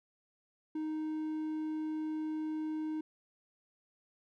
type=tone; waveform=triangle; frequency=311.1 Hz; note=D#4; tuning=in tune; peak=-32 dBFS; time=0.75-3.01 s; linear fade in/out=5 ms; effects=none